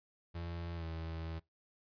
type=tone with pitch glide; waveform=35% pulse; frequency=84.9 to 81.39 Hz; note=F2 to E2; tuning=-48 to -21 cents; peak=-38 dBFS; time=0.34-1.4 s; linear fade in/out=20 ms; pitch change=-73 cents; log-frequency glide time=0.75-0.85 s; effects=noise-tail reverb RT60 0.2 s tail -23 dB re dry + resampled to 11025 Hz